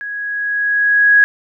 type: tone with level ramp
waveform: sine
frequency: 1661.2 Hz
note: G#6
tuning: in tune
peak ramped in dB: -23 to -5 dBFS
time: 0.01-1.24 s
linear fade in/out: 0 ms
effects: none